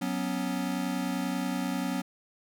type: chord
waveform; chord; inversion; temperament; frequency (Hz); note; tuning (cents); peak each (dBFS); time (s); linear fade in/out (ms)
square; F# suspended fourth; none; equal; 185 / 246.9 / 277.2; F#3 / B3 / C#4; 0 / 0 / 0; -34; 0.01-2.02; 10
effects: none